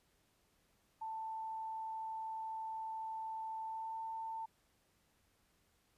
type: tone with pitch glide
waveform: sine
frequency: 886 to 894.7 Hz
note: A5 to A5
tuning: +12 to +29 cents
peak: -40 dBFS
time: 1.01-4.46 s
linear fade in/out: 10 ms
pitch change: +17 cents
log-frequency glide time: 3.64-3.97 s
effects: pink hiss -75 dBFS RMS until 5.97 s + resampled to 32000 Hz